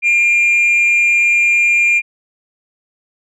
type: tone with frequency modulation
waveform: sine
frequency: 2397 Hz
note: D7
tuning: 35 cents sharp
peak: -7 dBFS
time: 0.02-2.02 s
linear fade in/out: 50 ms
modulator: 255 Hz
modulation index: 0.22
effects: tanh soft clip ceiling -8 dBFS